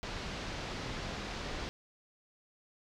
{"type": "low-pass noise", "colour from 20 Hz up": "pink", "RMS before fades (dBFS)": -40, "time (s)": [0.03, 1.69], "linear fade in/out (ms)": 0, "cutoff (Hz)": 5500, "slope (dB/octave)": 24, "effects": []}